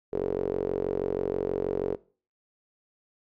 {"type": "tone with band-pass filter", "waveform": "sawtooth", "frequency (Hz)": 46.25, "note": "F#1", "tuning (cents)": 0, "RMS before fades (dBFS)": -29, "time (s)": [0.12, 1.96], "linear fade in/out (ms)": 20, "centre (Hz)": 430, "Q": 6.3, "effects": ["noise-tail reverb RT60 0.4 s tail -20 dB re dry"]}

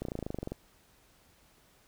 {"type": "slowing click train", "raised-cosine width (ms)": 2, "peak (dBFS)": -22, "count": 14, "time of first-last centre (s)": [0.02, 0.52], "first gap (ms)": 32, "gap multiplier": 1.03, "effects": ["pink hiss -64 dBFS RMS until 1.87 s"]}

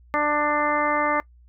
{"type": "harmonic tone", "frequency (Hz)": 296.4, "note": "D4", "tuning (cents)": 16, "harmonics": [1, 2, 3, 4, 5, 6, 7], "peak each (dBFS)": [-29, -26, -26, -24, -34, -30, -29], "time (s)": [0.14, 1.2], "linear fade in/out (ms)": 0, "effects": ["noise-tail reverb RT60 0.1 s tail -23 dB re dry", "added 60 Hz sine -49 dBFS peak until 1.48 s"]}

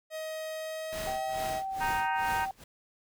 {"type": "tone with pitch glide", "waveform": "45% pulse", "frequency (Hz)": [631, 638], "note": ["D#5", "D#5"], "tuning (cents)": [24, 43], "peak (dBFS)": -35, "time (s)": [0.1, 1.63], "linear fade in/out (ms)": 50, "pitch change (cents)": 19, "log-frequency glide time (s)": [0.52, 1.26]}
{"type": "noise with tremolo", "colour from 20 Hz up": "pink", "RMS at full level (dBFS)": -39, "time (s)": [0.92, 2.64], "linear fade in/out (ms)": 5, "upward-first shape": "sine", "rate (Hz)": 2.3, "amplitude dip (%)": 95}
{"type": "tone", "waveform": "sine", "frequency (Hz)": 772, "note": "G5", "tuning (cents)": -27, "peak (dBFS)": -32, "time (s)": [1.07, 2.51], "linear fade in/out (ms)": 2}
{"type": "harmonic tone", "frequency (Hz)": 311.1, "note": "D#4", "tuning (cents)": 0, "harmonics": [3, 4, 5, 6, 7, 8, 9], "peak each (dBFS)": [-30, -43, -34, -41, -47, -44, -46], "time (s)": [1.8, 2.46], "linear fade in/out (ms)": 20}
{"effects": []}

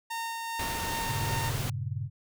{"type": "tone with tremolo", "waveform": "sawtooth", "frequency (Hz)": 917, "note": "A#5", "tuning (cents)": -29, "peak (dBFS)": -28, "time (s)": [0.1, 1.5], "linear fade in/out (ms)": 10, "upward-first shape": "sine", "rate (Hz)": 2.5, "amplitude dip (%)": 25}
{"type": "noise", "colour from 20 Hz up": "pink", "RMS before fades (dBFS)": -35, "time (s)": [0.59, 1.7], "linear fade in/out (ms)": 5}
{"type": "chord", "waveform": "sine", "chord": "G diminished", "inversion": "none", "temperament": "equal", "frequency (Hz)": [98, 116.54, 138.59], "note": ["G2", "Bb2", "Db3"], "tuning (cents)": [0, 0, 0], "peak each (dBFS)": -35, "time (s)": [1.06, 2.1], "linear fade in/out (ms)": 50}
{"effects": []}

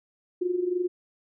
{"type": "tone with amplitude modulation", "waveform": "sine", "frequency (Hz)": 358.8, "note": "F4", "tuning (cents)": 47, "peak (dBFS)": -21, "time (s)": [0.41, 0.88], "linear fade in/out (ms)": 10, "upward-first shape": "sine", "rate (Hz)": 23.1, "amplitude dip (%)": 70, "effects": []}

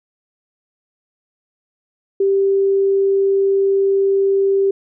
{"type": "tone", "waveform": "sine", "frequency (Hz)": 392, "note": "G4", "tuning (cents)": 0, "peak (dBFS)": -12, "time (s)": [2.2, 4.71], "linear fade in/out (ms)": 5, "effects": []}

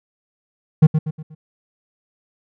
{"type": "tone with echo", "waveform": "triangle", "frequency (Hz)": 155.56, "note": "D#3", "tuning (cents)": 0, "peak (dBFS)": -3, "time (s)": [0.82, 0.87], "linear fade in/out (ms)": 10, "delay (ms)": 120, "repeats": 4, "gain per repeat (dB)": -8, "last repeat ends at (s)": 1.35, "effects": []}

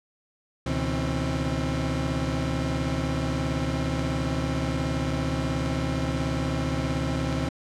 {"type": "tone cluster", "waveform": "30% pulse", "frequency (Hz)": [72, 125.4, 161.1, 266.6], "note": ["D2", "B2", "E3", "C4"], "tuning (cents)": [-34, 27, -39, 33], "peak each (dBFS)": -28, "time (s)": [0.66, 7.49], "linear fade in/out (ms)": 5, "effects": ["low-pass 7000 Hz 12 dB/octave"]}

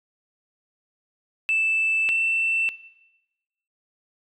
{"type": "tone pair in turn", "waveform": "sine", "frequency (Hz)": [2641, 2675], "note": ["E7", "E7"], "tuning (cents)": [3, 25], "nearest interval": "unison", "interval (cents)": 22, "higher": "second", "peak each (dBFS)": -18, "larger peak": "neither", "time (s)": [[1.49, 2.09], [2.09, 2.69]], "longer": "neither", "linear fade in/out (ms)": 0, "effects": ["noise-tail reverb RT60 1.0 s tail -19 dB re dry", "tanh soft clip ceiling -15 dBFS"]}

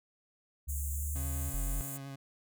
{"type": "tone with pitch glide", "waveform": "sine", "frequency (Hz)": [71, 74.96], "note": ["C#2", "D2"], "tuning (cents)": [42, 36], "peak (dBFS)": -33, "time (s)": [0.67, 1.51], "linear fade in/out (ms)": 20, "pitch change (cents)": 94, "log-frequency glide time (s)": [0.84, 1.25]}
{"type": "high-pass noise", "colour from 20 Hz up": "pink", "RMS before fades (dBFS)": -42, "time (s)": [0.68, 1.98], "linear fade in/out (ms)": 20, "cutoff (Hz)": 6700, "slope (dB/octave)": 96}
{"type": "tone with vibrato", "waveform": "30% pulse", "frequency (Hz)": 137.5, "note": "C#3", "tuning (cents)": -14, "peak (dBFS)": -39, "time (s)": [1.15, 2.16], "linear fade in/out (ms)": 10, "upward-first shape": "triangle", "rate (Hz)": 10, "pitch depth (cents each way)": 25}
{"type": "tone", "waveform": "sine", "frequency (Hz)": 43.65, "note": "F1", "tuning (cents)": 0, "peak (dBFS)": -31, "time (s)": [1.54, 1.81], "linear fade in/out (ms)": 0}
{"effects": []}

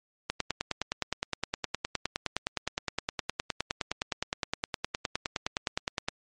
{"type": "click train", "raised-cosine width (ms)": 0.2, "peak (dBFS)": -11, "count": 57, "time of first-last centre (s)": [0.3, 6.085], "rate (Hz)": 9.68, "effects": ["MP3 48 kbps"]}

